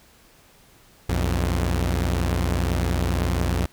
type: tone pair together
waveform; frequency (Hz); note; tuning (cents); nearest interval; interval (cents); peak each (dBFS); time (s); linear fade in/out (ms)
sawtooth; 61.74 / 87.56; B1 / F2; 0 / +5; tritone; 605; -19 / -20; 1.09-3.66; 5
effects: pink hiss -54 dBFS RMS until 3.72 s